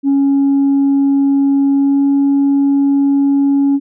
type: tone with pitch glide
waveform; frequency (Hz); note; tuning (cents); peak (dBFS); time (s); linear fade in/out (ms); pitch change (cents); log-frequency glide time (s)
sine; 277.2 to 279; C#4 to C#4; 0 to +11; -7; 0.03-3.8; 50; +11; 1.74-2.04
effects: tanh soft clip ceiling -7 dBFS